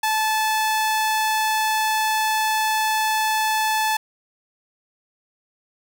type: tone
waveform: sawtooth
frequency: 870 Hz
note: A5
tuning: 20 cents flat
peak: -15 dBFS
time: 0.03-3.97 s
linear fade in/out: 5 ms
effects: none